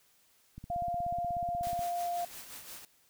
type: click train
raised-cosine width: 5 ms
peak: -32 dBFS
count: 21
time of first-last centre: 0.58-1.792 s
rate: 16.5 Hz
type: tone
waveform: sine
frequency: 698.5 Hz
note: F5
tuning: in tune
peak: -31 dBFS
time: 0.7-2.25 s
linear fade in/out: 5 ms
type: noise with tremolo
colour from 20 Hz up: white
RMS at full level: -45 dBFS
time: 1.63-2.85 s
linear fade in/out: 2 ms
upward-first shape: sine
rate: 5.7 Hz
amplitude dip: 50%
effects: white hiss -67 dBFS RMS until 3.09 s